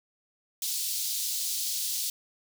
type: high-pass noise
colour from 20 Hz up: pink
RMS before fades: -31 dBFS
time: 0.62-2.1 s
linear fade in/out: 2 ms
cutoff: 4000 Hz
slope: 24 dB/octave
effects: none